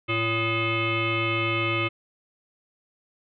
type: tone with frequency modulation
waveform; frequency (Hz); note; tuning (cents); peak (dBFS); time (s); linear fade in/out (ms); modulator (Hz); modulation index
sine; 1244.5; D#6; 0; -22; 0.08-1.89; 20; 452; 3.7
effects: none